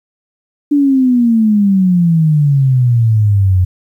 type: exponential sweep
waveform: sine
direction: down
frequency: 293.7 to 89.4 Hz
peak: -7 dBFS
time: 0.71-3.65 s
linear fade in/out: 10 ms
effects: 8-bit